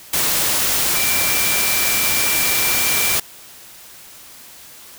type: tone in noise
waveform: sine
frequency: 2349 Hz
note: D7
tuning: in tune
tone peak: -23 dBFS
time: 0.95-3.16 s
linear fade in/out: 5 ms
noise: white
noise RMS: -18 dBFS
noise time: 0.13-3.2 s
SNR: -8 dB
effects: white hiss -41 dBFS RMS until 4.98 s